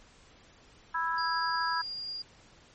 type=harmonic tone; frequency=329.6 Hz; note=E4; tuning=in tune; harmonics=3 / 4 / 5; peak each=-31 / -33 / -33 dBFS; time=0.94-1.82 s; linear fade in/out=10 ms
type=tone; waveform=sine; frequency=4819 Hz; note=D8; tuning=44 cents sharp; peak=-35 dBFS; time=1.18-2.22 s; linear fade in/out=2 ms
effects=pink hiss -58 dBFS RMS until 2.74 s + MP3 32 kbps